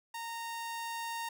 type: tone with level ramp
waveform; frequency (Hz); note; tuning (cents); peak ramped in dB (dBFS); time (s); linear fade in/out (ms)
sawtooth; 924; A#5; -16; -35 to -32; 0.14-1.29; 5
effects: none